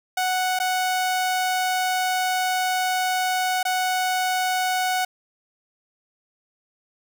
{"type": "tone with dropouts", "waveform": "sawtooth", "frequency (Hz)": 740, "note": "F#5", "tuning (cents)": 0, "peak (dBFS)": -17, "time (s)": [0.17, 5.05], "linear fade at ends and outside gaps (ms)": 5, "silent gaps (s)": [[0.59, 0.599], [3.63, 3.651]], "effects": []}